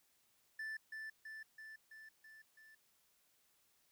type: tone with echo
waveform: triangle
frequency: 1760 Hz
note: A6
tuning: in tune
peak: -40 dBFS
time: 0.59-0.77 s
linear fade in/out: 5 ms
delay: 330 ms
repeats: 6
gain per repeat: -3 dB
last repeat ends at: 2.75 s
effects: white hiss -75 dBFS RMS until 3.91 s